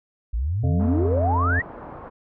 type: exponential sweep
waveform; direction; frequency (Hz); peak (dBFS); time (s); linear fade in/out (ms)
sine; up; 51.3 to 1975.5; -21; 0.33-1.62; 10
type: harmonic tone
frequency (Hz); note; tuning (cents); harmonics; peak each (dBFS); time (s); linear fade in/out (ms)
87.5; F2; +4; 1 / 3 / 5 / 7 / 8; -20 / -30 / -34 / -37 / -38; 0.63-1.6; 10
type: low-pass noise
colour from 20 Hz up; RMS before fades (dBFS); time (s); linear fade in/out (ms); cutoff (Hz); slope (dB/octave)
white; -39; 0.79-2.1; 20; 1100; 24
effects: none